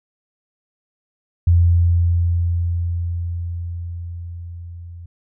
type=tone with level ramp; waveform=sine; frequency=86 Hz; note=F2; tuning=26 cents flat; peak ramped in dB=-9 to -33 dBFS; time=1.47-5.06 s; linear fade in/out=5 ms; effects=none